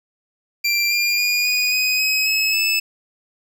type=tone with pitch steps; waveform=25% pulse; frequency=2365 / 2399 / 2434 / 2470 / 2506 / 2542 / 2579 / 2617 Hz; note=D7 / D7 / D#7 / D#7 / D#7 / D#7 / E7 / E7; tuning=+12 / +36 / -39 / -13 / +12 / +36 / -39 / -13 cents; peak=-13 dBFS; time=0.64-2.8 s; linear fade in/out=10 ms; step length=270 ms; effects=none